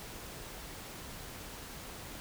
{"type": "silence", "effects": ["pink hiss -46 dBFS RMS until 2.2 s"]}